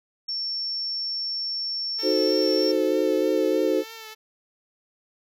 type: tone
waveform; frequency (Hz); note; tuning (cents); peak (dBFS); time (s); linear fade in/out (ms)
sine; 5440; F8; -46; -26; 0.28-2.72; 10
type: tone with vibrato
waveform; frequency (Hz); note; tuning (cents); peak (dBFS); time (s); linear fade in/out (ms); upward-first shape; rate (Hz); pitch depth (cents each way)
5% pulse; 443.8; A4; +15; -27; 1.98-4.15; 20; triangle; 3.2; 41
type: chord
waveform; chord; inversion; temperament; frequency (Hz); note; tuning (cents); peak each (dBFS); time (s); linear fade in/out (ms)
sine; D# diminished seventh; none; equal; 311.1 / 370 / 440 / 523.3; D#4 / F#4 / A4 / C5; 0 / 0 / 0 / 0; -25; 2.02-3.84; 50
effects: none